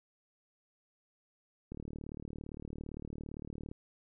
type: click train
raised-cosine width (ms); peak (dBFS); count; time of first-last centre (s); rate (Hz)
3; -30; 76; 1.72-3.715; 37.6
effects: none